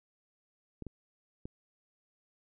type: clicks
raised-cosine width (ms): 3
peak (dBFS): -28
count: 3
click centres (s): 0.823 / 0.867 / 1.455
effects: none